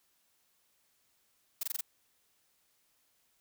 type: noise bursts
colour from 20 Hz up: blue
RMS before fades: -34 dBFS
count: 5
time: 1.61-1.809 s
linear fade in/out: 5 ms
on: 23 ms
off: 21 ms
effects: white hiss -73 dBFS RMS until 3.4 s